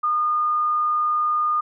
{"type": "tone", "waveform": "sine", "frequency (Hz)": 1220, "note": "D#6", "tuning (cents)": -34, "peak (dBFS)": -18, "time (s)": [0.03, 1.61], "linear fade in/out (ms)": 10, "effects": []}